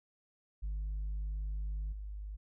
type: tone with level steps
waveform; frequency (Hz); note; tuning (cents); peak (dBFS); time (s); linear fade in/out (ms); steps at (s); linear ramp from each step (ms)
sine; 51; G#1; -31; -32 / -39; 0.62-2.37; 20; 1.92; 5
effects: tanh soft clip ceiling -33 dBFS